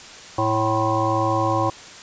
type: harmonic tone with a mistuned harmonic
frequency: 110 Hz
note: A2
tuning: in tune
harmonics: 1 / 3 / 5 / 7 / 9 / 10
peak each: -25 / -25 / -25 / -25 / -25 / -25 dBFS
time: 0.38-1.7 s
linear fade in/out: 5 ms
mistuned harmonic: 10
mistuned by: -46 cents
effects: white hiss -40 dBFS RMS until 2.02 s + resampled to 16000 Hz

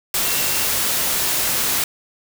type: tone in noise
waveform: sine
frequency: 2721 Hz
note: F7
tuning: 46 cents flat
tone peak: -31 dBFS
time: 0.25-0.66 s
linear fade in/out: 2 ms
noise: white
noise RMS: -20 dBFS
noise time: 0.14-1.84 s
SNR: -14 dB
effects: none

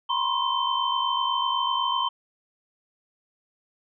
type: tone cluster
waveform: sine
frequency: 952 / 1024 / 1072 / 3097 Hz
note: A#5 / C6 / C6 / G7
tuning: +36 / -38 / +42 / -22 cents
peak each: -28 dBFS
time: 0.09-2.09 s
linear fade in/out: 10 ms
effects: none

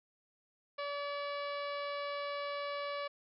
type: harmonic tone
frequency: 573 Hz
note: D5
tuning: 43 cents flat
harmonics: 1 / 2 / 3 / 4 / 5 / 6 / 7 / 8 / 9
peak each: -39 / -41 / -49 / -47 / -52 / -55 / -52 / -57 / -60 dBFS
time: 0.78-3.08 s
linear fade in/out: 10 ms
effects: none

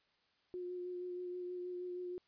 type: tone with vibrato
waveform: sine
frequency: 358.8 Hz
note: F4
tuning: 47 cents sharp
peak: -40 dBFS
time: 0.54-2.18 s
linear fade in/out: 0 ms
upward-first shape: sine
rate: 6.3 Hz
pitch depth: 16 cents each way
effects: white hiss -75 dBFS RMS until 2.27 s + resampled to 11025 Hz

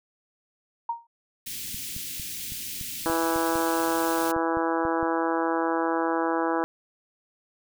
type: tone with exponential decay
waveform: sine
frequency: 932.3 Hz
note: A#5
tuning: in tune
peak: -22 dBFS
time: 0.89-1.07 s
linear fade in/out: 5 ms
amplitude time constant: 37 ms
type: band-stop noise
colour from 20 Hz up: white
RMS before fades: -35 dBFS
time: 1.46-4.32 s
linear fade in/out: 10 ms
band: 310 to 2200 Hz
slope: 24 dB/octave
type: clicks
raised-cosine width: 5 ms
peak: -27 dBFS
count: 12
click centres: 1.745 / 1.965 / 2.198 / 2.521 / 2.812 / 3.099 / 3.36 / 3.556 / 4.364 / 4.571 / 4.852 / 5.029 s
type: harmonic tone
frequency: 164.81 Hz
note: E3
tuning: in tune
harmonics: 2 / 3 / 4 / 5 / 6 / 7 / 8 / 9 / 10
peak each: -27 / -30 / -33 / -31 / -31 / -36 / -35 / -37 / -39 dBFS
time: 3.06-6.64 s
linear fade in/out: 0 ms
effects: none

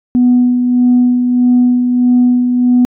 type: tone with tremolo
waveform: sine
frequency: 246.9 Hz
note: B3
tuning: in tune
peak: -4 dBFS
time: 0.15-2.85 s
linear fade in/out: 0 ms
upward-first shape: sine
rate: 1.6 Hz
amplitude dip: 45%
effects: tanh soft clip ceiling -2 dBFS

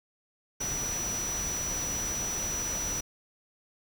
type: tone in noise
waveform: sine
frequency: 5890 Hz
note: F#8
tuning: 9 cents flat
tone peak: -31 dBFS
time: 0.6-3.01 s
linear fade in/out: 10 ms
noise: pink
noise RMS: -37 dBFS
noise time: 0.6-3.01 s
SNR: +3 dB
effects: none

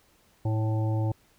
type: harmonic tone with a mistuned harmonic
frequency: 110 Hz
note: A2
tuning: in tune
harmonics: 1 / 3 / 5 / 7 / 8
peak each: -24 / -34 / -38 / -41 / -42 dBFS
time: 0.45-1.12 s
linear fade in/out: 5 ms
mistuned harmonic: 3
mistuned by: -20 cents
effects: pink hiss -63 dBFS RMS until 1.38 s

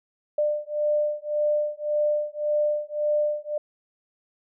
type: beating tone pair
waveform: sine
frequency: 596 / 597.8 Hz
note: D5 / D5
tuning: +25 / +31 cents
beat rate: 1.8 Hz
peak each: -25 dBFS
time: 0.38-3.58 s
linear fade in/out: 5 ms
effects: none

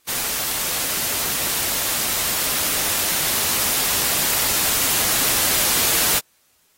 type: noise with level ramp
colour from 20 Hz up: white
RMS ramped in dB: -24 to -18 dBFS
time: 0.07-6.2 s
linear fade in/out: 20 ms
effects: white hiss -61 dBFS RMS until 6.77 s + AAC 48 kbps

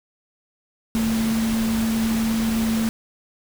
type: tone in noise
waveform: sine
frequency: 224 Hz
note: A3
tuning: 31 cents sharp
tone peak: -19 dBFS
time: 0.95-2.89 s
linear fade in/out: 0 ms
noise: pink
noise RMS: -30 dBFS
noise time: 0.95-2.89 s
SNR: +8 dB
effects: none

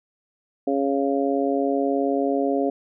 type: harmonic tone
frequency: 138.59 Hz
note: C#3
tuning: in tune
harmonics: 2 / 3 / 4 / 5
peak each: -23 / -25 / -26 / -27 dBFS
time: 0.67-2.7 s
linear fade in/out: 5 ms
effects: none

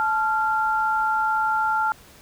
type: tone pair together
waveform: sine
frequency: 871.2 / 1383 Hz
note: A5 / F6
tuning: -17 / -17 cents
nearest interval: minor sixth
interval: 800 cents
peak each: -22 dBFS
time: 0-1.92 s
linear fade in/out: 0 ms
effects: pink hiss -49 dBFS RMS until 2.21 s

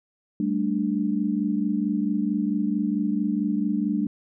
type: chord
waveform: sine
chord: G suspended second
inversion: none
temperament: just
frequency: 196 / 220.5 / 294 Hz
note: G3 / A3 / D4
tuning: 0 / +4 / +2 cents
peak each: -26 dBFS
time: 0.4-4.07 s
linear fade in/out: 2 ms
effects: none

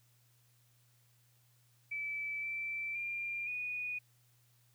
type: tone with pitch steps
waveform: sine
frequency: 2310 / 2332 / 2391 / 2468 Hz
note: D7 / D7 / D7 / D#7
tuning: -29 / -13 / +30 / -15 cents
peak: -36 dBFS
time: 1.91-3.99 s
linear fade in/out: 10 ms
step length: 520 ms
effects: added 120 Hz sine -68 dBFS peak until 4.74 s + white hiss -72 dBFS RMS until 4.74 s

